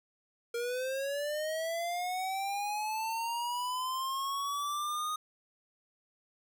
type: linear sweep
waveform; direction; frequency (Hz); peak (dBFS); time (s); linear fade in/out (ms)
square; up; 466.2 to 1244.5; -33; 0.54-5.16; 5
effects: none

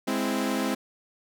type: chord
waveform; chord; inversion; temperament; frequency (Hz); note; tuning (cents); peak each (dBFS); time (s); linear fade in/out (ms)
sawtooth; Ab augmented; none; equal with one note detuned; 207.7 / 261.6 / 331; Ab3 / C4 / E4; 0 / 0 / +7; -26 / -24 / -28; 0.07-0.75; 10
effects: none

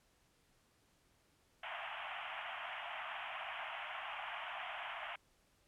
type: band-pass noise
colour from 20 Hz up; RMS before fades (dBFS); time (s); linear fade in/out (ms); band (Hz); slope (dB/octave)
pink; -45; 1.63-5.16; 5; 640 to 3200; 96
effects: pink hiss -73 dBFS RMS until 5.67 s + low-pass 12000 Hz 12 dB/octave

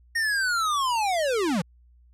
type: linear sweep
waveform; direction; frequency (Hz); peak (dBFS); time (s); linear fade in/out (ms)
square; down; 1864.7 to 152.9; -23; 0.15-1.62; 10
effects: added 60 Hz sine -53 dBFS peak until 2.13 s + low-pass 10000 Hz 12 dB/octave

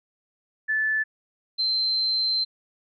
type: tone pair in turn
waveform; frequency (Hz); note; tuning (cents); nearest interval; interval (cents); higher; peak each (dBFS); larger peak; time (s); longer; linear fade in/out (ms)
sine; 1744 / 4109; A6 / C8; -16 / -32; octave + minor third; 1484; second; -21; neither; 0.68-1.04 / 1.58-2.45; second; 20
effects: none

